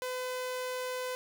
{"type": "tone", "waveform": "sawtooth", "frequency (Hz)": 506, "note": "B4", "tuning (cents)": 42, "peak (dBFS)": -30, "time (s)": [0.02, 1.15], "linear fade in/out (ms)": 0, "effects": []}